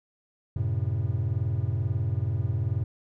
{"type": "chord", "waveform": "triangle", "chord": "F# diminished", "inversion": "none", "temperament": "just", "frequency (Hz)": [92.5, 111, 133.2], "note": ["F#2", "A2", "C3"], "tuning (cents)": [0, 16, 31], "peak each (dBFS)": [-27, -26, -29], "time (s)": [0.56, 2.84], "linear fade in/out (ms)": 5, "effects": []}